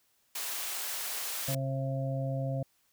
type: high-pass noise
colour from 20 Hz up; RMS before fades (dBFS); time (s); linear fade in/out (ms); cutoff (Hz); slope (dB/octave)
white; -36; 0.35-1.55; 5; 550; 12
type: harmonic tone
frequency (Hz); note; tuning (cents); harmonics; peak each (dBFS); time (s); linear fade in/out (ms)
134.4; C3; +47; 1 / 2 / 4 / 5; -31 / -41 / -38 / -40; 1.48-2.63; 5
effects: white hiss -71 dBFS RMS until 2.92 s